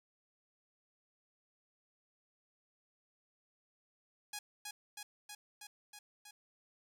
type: tone with echo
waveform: 5% pulse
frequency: 830.6 Hz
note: G#5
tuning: in tune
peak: -29 dBFS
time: 4.33-4.39 s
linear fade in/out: 5 ms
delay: 320 ms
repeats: 6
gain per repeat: -2 dB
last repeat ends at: 6.31 s
effects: none